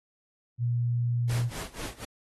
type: tone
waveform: sine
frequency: 119.8 Hz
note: A#2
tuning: 48 cents sharp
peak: -24 dBFS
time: 0.58-1.51 s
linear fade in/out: 50 ms
type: noise with tremolo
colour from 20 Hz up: pink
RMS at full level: -36 dBFS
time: 1.29-2.05 s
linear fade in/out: 5 ms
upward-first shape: sine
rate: 4.1 Hz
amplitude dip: 90%
effects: AAC 32 kbps